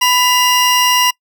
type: tone pair together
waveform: 30% pulse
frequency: 995.3 / 2815 Hz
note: B5 / F7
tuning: +13 / +13 cents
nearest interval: octave + tritone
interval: 1800 cents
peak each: -10 dBFS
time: 0.01-1.11 s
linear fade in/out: 10 ms
effects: noise-tail reverb RT60 0.1 s tail -25 dB re dry